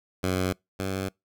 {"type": "tone pair in turn", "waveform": "10% pulse", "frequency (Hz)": [92.5, 95.65], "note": ["F#2", "G2"], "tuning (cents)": [0, -42], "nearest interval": "minor second", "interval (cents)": 58, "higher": "second", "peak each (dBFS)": [-16, -20], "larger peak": "first", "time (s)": [[0.23, 0.53], [0.79, 1.09]], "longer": "neither", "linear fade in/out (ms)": 10, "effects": ["noise-tail reverb RT60 0.2 s tail -26 dB re dry"]}